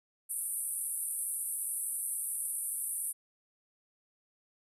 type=band-pass noise; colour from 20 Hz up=pink; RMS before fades=-36 dBFS; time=0.29-3.13 s; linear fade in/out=20 ms; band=8800 to 12000 Hz; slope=96 dB/octave; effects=none